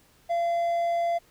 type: tone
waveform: triangle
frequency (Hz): 684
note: F5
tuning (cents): -36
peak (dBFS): -21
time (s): 0.29-1.19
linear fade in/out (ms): 20
effects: pink hiss -60 dBFS RMS until 1.3 s